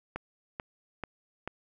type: click train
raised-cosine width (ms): 0.5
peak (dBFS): -20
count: 4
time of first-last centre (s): 0.16-1.476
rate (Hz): 2.28
effects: none